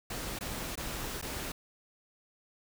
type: noise with dropouts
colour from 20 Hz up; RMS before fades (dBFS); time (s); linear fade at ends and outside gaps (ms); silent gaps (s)
pink; -38; 0.1-1.52; 5; 0.389-0.408 / 0.756-0.774 / 1.215-1.224
effects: none

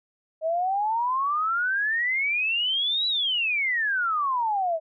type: exponential two-way sweep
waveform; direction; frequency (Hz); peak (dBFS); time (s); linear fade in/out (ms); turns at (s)
sine; up then down; 625 to 3967 to 625; -22; 0.41-4.8; 50; 3.07
effects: none

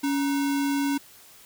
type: tone with sample-and-hold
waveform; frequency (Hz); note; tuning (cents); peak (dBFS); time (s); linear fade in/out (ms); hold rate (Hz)
sine; 280.4; C#4; +20; -22; 0.03-0.98; 10; 1225
effects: white hiss -51 dBFS RMS until 1.45 s

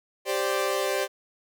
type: chord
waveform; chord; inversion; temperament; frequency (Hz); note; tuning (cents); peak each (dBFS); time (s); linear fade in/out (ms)
sawtooth; G suspended fourth; none; equal; 392 / 523.3 / 587.3; G4 / C5 / D5; 0 / 0 / 0; -25; 0.25-1.08; 50
effects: none

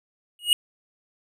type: tone with exponential growth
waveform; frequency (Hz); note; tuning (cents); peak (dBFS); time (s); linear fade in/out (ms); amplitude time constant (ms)
square; 2882; F#7; -46; -12; 0.39-0.53; 1; 29
effects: none

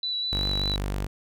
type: tone with vibrato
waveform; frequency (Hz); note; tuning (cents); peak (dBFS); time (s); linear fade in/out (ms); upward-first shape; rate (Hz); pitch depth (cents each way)
sine; 3951; B7; 0; -26; 0.03-0.76; 2; square; 5.1; 11
type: tone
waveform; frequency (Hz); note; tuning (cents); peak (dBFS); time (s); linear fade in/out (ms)
sawtooth; 49; G1; 0; -23; 0.32-1.07; 10
effects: none

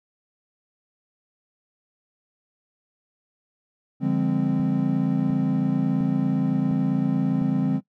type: chord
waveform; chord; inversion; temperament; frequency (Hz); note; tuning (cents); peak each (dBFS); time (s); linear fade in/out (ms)
triangle; D half-diminished seventh; none; equal with one note detuned; 146.83 / 174.61 / 204.7 / 261.6; D3 / F3 / Ab3 / C4; 0 / 0 / -25 / 0; -24 / -24 / -24 / -22; 4-7.81; 50
type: click train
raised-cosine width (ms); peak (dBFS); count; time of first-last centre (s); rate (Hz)
2; -25; 5; 4.6-7.417; 1.42
effects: noise-tail reverb RT60 0.1 s tail -19 dB re dry

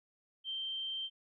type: tone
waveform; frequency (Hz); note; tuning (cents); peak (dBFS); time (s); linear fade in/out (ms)
sine; 3136; G7; 0; -36; 0.44-1.1; 50
effects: none

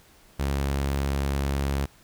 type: tone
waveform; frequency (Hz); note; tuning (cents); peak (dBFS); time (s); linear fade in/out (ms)
sawtooth; 69.3; C#2; 0; -20; 0.39-1.86; 10
effects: pink hiss -56 dBFS RMS until 2.03 s

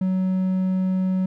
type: tone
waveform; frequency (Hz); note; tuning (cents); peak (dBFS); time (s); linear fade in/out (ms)
triangle; 186.8; F#3; +17; -17; 0.01-1.26; 5
effects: none

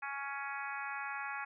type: harmonic tone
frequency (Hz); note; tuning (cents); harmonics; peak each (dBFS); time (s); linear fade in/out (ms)
278.5; C#4; +8; 3 / 4 / 5 / 6 / 7 / 8 / 9; -44 / -45 / -44 / -44 / -49 / -49 / -48; 0.02-1.45; 10
effects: none

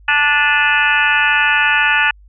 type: harmonic tone with a mistuned harmonic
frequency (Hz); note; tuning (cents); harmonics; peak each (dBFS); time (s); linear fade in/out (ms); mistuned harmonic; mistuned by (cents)
292; D4; -10; 3 / 4 / 5 / 6 / 7 / 8 / 9 / 10; -20 / -24 / -16 / -16 / -26 / -21 / -18 / -24; 0.08-2.11; 5; 8; +77
effects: added 50 Hz sine -41 dBFS peak until 2.28 s

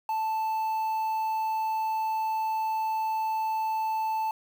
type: tone with quantisation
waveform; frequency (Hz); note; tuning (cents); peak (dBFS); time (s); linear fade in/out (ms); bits
triangle; 880; A5; 0; -24; 0.09-4.31; 2; 8
effects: none

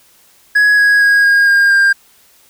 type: tone with pitch steps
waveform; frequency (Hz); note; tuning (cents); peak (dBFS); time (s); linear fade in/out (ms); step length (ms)
triangle; 1674 / 1658.6 / 1643.3 / 1628.2 / 1613.2 / 1598.4; G#6 / G#6 / G#6 / G#6 / G6 / G6; +13 / -3 / -19 / -35 / +49 / +33; -5; 0.55-1.93; 10; 230
effects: white hiss -49 dBFS RMS until 2.49 s

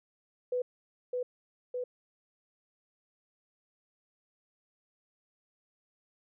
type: tone with echo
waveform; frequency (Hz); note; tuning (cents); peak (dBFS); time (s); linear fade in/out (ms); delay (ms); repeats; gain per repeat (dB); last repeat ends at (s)
sine; 497; B4; +11; -28; 0.52-0.62; 5; 610; 2; -2; 1.84
effects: none

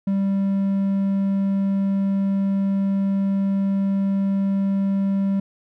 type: tone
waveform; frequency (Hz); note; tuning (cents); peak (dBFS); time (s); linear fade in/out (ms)
triangle; 196; G3; 0; -16; 0.07-5.4; 5
effects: none

